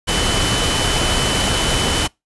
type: tone in noise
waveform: sine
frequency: 3017 Hz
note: F#7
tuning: 33 cents sharp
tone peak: -22 dBFS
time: 0.07-2.08 s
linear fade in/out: 20 ms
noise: pink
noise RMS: -18 dBFS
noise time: 0.07-2.08 s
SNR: -7 dB
effects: noise-tail reverb RT60 0.2 s tail -26 dB re dry + resampled to 24000 Hz